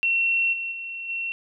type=tone with level steps; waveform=sine; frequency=2719 Hz; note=F7; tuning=47 cents flat; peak=-19 / -27 / -31 / -26 dBFS; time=0.03-1.32 s; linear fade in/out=0 ms; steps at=0.52 / 0.71 / 1.08 s; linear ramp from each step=20 ms; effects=none